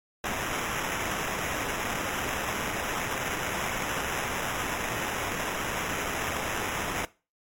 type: noise with sample-and-hold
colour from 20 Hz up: violet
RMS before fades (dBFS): -31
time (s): 0.24-7.05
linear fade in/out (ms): 2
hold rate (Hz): 4410
effects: noise-tail reverb RT60 0.3 s tail -19 dB re dry + MP3 64 kbps

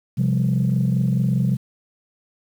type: chord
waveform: sine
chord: C suspended fourth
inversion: none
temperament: equal with one note detuned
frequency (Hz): 130.81 / 174.61 / 199.65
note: C3 / F3 / G3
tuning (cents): 0 / 0 / +32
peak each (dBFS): -18 / -21 / -22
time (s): 0.17-1.57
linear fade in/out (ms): 20
effects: tanh soft clip ceiling -11 dBFS + 8-bit

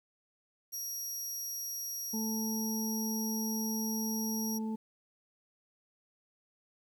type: tone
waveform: 25% pulse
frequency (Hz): 5680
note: F8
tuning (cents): +28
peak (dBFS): -32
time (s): 0.72-4.59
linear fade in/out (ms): 20
type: harmonic tone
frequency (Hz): 219.5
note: A3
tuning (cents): -4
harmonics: 1 / 2 / 4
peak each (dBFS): -33 / -45 / -47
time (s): 2.13-4.76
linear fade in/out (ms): 10
effects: 11-bit

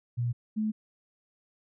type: tone pair in turn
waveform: sine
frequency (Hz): 120 / 215.8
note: B2 / A3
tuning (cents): -49 / -33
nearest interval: minor seventh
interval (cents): 1016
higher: second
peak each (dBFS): -26 / -26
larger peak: neither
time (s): 0.17-0.33 / 0.56-0.72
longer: neither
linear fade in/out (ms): 20
effects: none

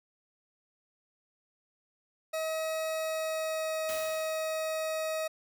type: tone with pitch glide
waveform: 40% pulse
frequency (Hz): 637 to 633.3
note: D#5 to D#5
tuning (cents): +41 to +30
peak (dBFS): -30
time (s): 2.33-5.28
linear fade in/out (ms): 10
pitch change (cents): -11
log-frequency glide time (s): 2.94-3.87
type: noise with exponential decay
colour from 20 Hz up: white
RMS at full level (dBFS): -40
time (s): 3.89-4.86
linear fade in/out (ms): 0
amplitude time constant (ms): 210
effects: none

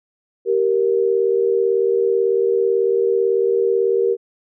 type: tone pair together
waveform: sine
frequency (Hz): 389.3 / 467.4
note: G4 / A#4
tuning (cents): -12 / +5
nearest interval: minor third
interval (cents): 317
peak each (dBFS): -17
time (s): 0.45-4.17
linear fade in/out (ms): 50
effects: none

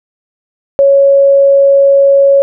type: tone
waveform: sine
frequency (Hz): 554.4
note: C#5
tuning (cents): 0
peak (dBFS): -3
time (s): 0.79-2.42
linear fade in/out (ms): 0
effects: none

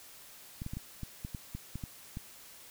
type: clicks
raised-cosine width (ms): 5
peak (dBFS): -26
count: 11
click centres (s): 0.619 / 0.664 / 0.735 / 0.77 / 1.033 / 1.249 / 1.348 / 1.55 / 1.756 / 1.838 / 2.171
effects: white hiss -53 dBFS RMS until 2.7 s

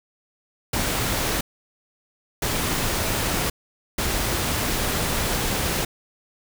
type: noise bursts at uneven times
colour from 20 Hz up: pink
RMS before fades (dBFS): -24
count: 3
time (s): 0.73-1.41 / 2.42-3.5 / 3.98-5.85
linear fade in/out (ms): 5
effects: none

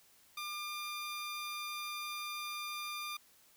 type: tone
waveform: 15% pulse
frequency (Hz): 1199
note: D6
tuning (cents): +36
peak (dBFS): -33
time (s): 0.37-3.17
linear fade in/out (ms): 5
effects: white hiss -65 dBFS RMS until 3.56 s

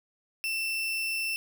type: tone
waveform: 35% pulse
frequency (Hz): 2678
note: E7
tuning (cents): +27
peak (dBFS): -27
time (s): 0.44-1.36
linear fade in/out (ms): 0
effects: none

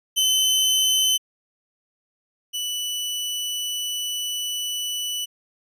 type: tone pair in turn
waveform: sawtooth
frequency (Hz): 3045 / 2970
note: F#7 / F#7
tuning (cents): +49 / +6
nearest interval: unison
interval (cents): 43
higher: first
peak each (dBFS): -14 / -22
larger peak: first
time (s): 0.16-1.18 / 2.53-5.26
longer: second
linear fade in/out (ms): 20
effects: resampled to 32000 Hz

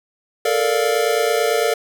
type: chord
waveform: square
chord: Bb major seventh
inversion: third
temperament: equal with one note detuned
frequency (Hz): 437.2 / 466.2 / 587.3 / 698.5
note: A4 / Bb4 / D5 / F5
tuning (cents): -11 / 0 / 0 / 0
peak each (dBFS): -22 / -21 / -23 / -24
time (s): 0.45-1.74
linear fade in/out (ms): 5
effects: none

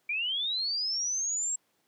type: linear sweep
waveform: sine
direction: up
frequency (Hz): 2317 to 7630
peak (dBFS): -28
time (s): 0.09-1.56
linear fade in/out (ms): 5
effects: pink hiss -72 dBFS RMS until 1.87 s + high-pass 200 Hz 12 dB/octave

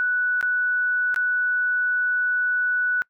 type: tone with dropouts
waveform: sine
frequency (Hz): 1480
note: F#6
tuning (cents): 0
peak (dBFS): -19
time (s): 0-3.02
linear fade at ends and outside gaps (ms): 0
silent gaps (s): 0.411-0.427 / 1.144-1.161
effects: noise-tail reverb RT60 0.1 s tail -24 dB re dry

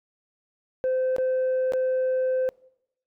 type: tone with dropouts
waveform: sine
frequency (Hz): 516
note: C5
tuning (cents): -24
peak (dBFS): -19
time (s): 0.84-2.49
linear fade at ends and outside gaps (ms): 0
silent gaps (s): 1.164-1.183 / 1.722-1.735
effects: noise-tail reverb RT60 0.8 s tail -25 dB re dry + tanh soft clip ceiling -20 dBFS

